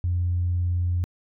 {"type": "tone", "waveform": "sine", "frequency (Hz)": 88.2, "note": "F2", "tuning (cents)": 18, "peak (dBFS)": -20, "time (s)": [0.04, 1.04], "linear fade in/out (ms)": 0, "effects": ["tanh soft clip ceiling -16 dBFS"]}